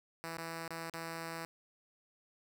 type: tone with dropouts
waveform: 5% pulse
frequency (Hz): 164.81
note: E3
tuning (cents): 0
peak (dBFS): -29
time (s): 0.24-1.45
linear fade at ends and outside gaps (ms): 0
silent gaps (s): 0.372-0.383 / 0.678-0.706 / 0.898-0.938
effects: none